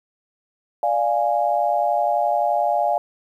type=chord; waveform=sine; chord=D diminished; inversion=none; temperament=equal; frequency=587.3 / 698.5 / 830.6 Hz; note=D5 / F5 / Ab5; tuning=0 / 0 / 0 cents; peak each=-23 / -20 / -22 dBFS; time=0.83-2.98 s; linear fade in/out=2 ms; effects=9-bit